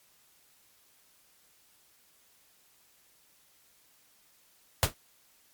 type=noise with exponential decay; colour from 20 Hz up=pink; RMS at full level=-19 dBFS; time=4.83-4.94 s; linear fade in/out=0 ms; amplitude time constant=22 ms; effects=white hiss -64 dBFS RMS until 5.53 s + MP3 96 kbps